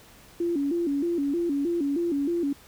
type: tone with vibrato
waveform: sine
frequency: 311.1 Hz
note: D#4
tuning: in tune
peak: -23 dBFS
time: 0.4-2.53 s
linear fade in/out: 5 ms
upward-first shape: square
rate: 3.2 Hz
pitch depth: 170 cents each way
effects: pink hiss -52 dBFS RMS until 2.67 s